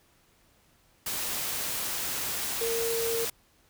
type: tone in noise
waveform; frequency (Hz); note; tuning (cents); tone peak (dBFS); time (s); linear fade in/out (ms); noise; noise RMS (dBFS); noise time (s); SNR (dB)
sine; 460; A#4; -23; -28; 2.61-3.25; 5; white; -32; 1.06-3.3; +1
effects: pink hiss -64 dBFS RMS until 3.69 s